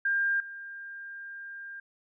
sine tone with level steps, 1600 Hz, G6, 35 cents sharp, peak -24 / -39 dBFS, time 0.05-1.8 s, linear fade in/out 5 ms, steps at 0.4 s, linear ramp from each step 2 ms, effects none

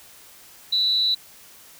sine tone with amplitude modulation, 3951 Hz, B7, in tune, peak -15 dBFS, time 0.72-1.15 s, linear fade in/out 10 ms, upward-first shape sine, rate 234 Hz, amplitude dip 60%, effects white hiss -48 dBFS RMS until 1.79 s

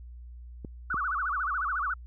clicks, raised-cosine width 3 ms, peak -25 dBFS, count 2, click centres 0.648 / 0.943 s
sine tone with vibrato, 1300 Hz, E6, 24 cents flat, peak -27 dBFS, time 0.9-1.94 s, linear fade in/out 5 ms, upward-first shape sine, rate 14 Hz, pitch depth 270 cents each way
effects added 60 Hz sine -42 dBFS peak until 2.06 s

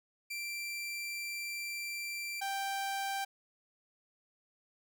sawtooth tone pair in turn, 2353 / 785.2 Hz, D7 / G5, +3 / +3 cents, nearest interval octave + perfect fifth, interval 1900 cents, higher first, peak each -34 / -30 dBFS, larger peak second, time 0.3-2.41 / 2.41-3.25 s, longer first, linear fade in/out 10 ms, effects none

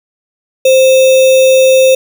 sine tone with sample-and-hold, 524 Hz, C5, 2 cents sharp, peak -3 dBFS, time 0.65-1.95 s, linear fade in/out 5 ms, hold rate 3150 Hz, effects none

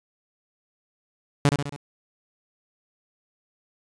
sawtooth tone with echo, 143.1 Hz, D3, 45 cents flat, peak -11 dBFS, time 1.45-1.49 s, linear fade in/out 0 ms, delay 68 ms, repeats 4, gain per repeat -5 dB, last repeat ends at 1.762 s, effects resampled to 22050 Hz + 8-bit

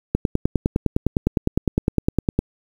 click train, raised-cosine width 3 ms, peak -4 dBFS, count 23, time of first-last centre 0.15-2.39 s, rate 9.82 Hz, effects 7-bit

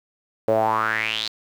sawtooth tone with band-pass filter sweep, 110 Hz, A2, in tune, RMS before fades -22 dBFS, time 0.48-1.28 s, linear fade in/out 0 ms, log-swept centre 510 to 4300 Hz, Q 6.4, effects 8-bit

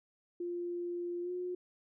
sine tone with pitch glide, 349.2 to 359.8 Hz, F4 to F#4, 0 to -48 cents, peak -35 dBFS, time 0.4-1.55 s, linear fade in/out 5 ms, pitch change +52 cents, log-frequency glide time 1.22-1.31 s, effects none

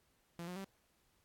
sawtooth tone with pitch steps, 170.6 / 179.4 / 194.2 Hz, F3 / F3 / G3, -40 / +47 / -16 cents, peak -39 dBFS, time 0.39-0.645 s, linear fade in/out 0 ms, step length 85 ms, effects pink hiss -75 dBFS RMS until 1.24 s + AAC 64 kbps

